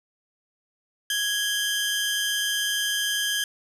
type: tone pair together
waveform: sawtooth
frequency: 1661.2 / 3126 Hz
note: G#6 / G7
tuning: 0 / -6 cents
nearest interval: major seventh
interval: 1094 cents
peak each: -23 dBFS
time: 1.1-3.44 s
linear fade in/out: 2 ms
effects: resampled to 32000 Hz + 9-bit